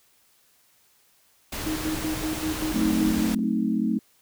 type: noise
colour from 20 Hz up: pink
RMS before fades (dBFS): -32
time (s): 1.52-3.35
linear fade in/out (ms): 5
type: tone with tremolo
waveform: sine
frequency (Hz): 312.3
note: D#4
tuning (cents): +7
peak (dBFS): -25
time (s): 1.66-3.44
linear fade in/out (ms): 5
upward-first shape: square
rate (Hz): 5.2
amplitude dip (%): 70
type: chord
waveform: sine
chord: F# diminished seventh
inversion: none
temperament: equal with one note detuned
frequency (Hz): 185 / 220 / 261.6 / 313.5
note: F#3 / A3 / C4 / Eb4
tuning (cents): 0 / 0 / 0 / +13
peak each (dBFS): -30 / -24 / -28 / -29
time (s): 2.74-3.99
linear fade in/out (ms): 5
effects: white hiss -62 dBFS RMS until 4.21 s